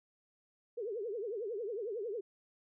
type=tone with vibrato; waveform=sine; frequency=435.4 Hz; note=A4; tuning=18 cents flat; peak=-36 dBFS; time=0.77-2.21 s; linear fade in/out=10 ms; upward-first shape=triangle; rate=11 Hz; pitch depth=250 cents each way; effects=none